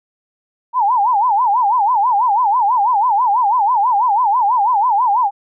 sine tone with vibrato, 900 Hz, A5, 39 cents sharp, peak -11 dBFS, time 0.73-5.31 s, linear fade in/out 50 ms, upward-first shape sine, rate 6.1 Hz, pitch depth 220 cents each way, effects none

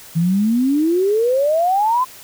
sine exponential sweep, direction up, 159.6 to 1046.5 Hz, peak -13 dBFS, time 0.15-2.05 s, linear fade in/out 20 ms, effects white hiss -40 dBFS RMS until 2.23 s

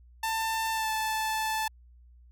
sawtooth tone with pitch glide, 892 to 875.7 Hz, A5 to A5, +23 to -8 cents, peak -24 dBFS, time 0.23-1.68 s, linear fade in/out 5 ms, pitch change -31 cents, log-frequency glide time 0.72-0.9 s, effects added 60 Hz sine -52 dBFS peak until 2.31 s

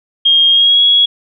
sine tone with pitch glide, 3233 to 3334 Hz, G#7 to G#7, -47 to +6 cents, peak -6 dBFS, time 0.25-1.06 s, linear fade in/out 10 ms, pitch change +53 cents, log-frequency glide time 0.5-0.82 s, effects none

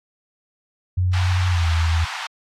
sine tone with pitch glide, 91.1 to 82.1 Hz, F#2 to E2, -26 to -6 cents, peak -16 dBFS, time 0.97-2.05 s, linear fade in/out 10 ms, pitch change -180 cents, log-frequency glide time 1.47-1.68 s
pink high-pass noise, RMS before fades -27 dBFS, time 1.13-2.27 s, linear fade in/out 5 ms, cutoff 780 Hz, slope 48 dB/octave
effects low-pass 4000 Hz 12 dB/octave + AAC 64 kbps

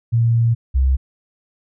sine tone pair in turn, 116.2 / 65.86 Hz, A#2 / C2, -5 / +12 cents, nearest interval minor seventh, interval 983 cents, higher first, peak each -12 dBFS, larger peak neither, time 0.12-0.55 / 0.74-0.97 s, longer first, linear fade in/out 20 ms, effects none

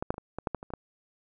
clicks, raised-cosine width 1 ms, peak -17 / -11 / -29 / -23 / -20 / -14 / -16 / -27 / -29 / -18 dBFS, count 10, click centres 0.025 / 0.105 / 0.142 / 0.181 / 0.386 / 0.472 / 0.547 / 0.629 / 0.704 / 0.737 s, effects none

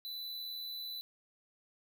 square tone with amplitude modulation, 3991 Hz, B7, 17 cents sharp, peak -39 dBFS, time 0.05-1.01 s, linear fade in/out 0 ms, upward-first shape sine, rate 80.3 Hz, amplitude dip 35%, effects none

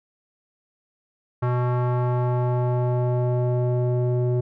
square tone with low-pass filter sweep, 123.47 Hz, B2, in tune, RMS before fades -22 dBFS, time 1.42-4.41 s, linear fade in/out 10 ms, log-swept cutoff 1200 to 470 Hz, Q 1.9, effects none

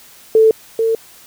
sine tone pair in turn, 441.8 / 450.8 Hz, A4 / A4, +7 / +42 cents, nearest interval unison, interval 35 cents, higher second, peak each -6 / -12 dBFS, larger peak first, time 0.35-0.51 / 0.79-0.95 s, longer neither, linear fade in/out 2 ms, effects white hiss -43 dBFS RMS until 1.26 s

